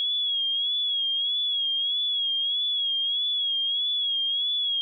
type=tone with vibrato; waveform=sine; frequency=3322 Hz; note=G#7; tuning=in tune; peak=-23 dBFS; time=0-4.81 s; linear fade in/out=0 ms; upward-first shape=sine; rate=1.6 Hz; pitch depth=62 cents each way; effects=none